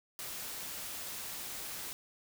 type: noise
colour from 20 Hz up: white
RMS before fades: -42 dBFS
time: 0.19-1.93 s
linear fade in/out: 0 ms
effects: none